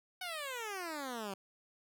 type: exponential sweep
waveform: 10% pulse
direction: down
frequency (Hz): 754 to 188.4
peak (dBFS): -31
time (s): 0.21-1.34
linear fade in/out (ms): 5
effects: none